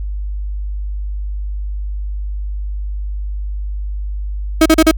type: tone bursts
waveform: 35% pulse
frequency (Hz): 318.9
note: D#4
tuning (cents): +43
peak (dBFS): -4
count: 4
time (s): 4.61-4.913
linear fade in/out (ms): 5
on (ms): 48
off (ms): 37
effects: added 50 Hz sine -19 dBFS peak until 4.97 s